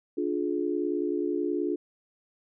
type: chord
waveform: sine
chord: D diminished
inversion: none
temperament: just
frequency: 293.7 / 352.4 / 422.9 Hz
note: D4 / F4 / Ab4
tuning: 0 / +16 / +31 cents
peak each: -30 / -29 / -32 dBFS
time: 0.17-1.76 s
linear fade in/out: 10 ms
effects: none